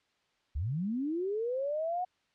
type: linear sweep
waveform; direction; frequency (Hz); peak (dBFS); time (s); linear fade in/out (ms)
sine; up; 60.1 to 740; -30; 0.55-2.05; 10
effects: white hiss -73 dBFS RMS until 2.34 s + low-pass 4000 Hz 12 dB/octave